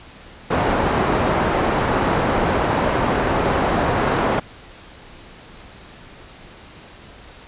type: low-pass noise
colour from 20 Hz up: white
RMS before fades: -19 dBFS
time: 0.5-4.4 s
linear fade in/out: 10 ms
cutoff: 920 Hz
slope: 12 dB/octave
effects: pink hiss -42 dBFS RMS until 7.47 s + resampled to 8000 Hz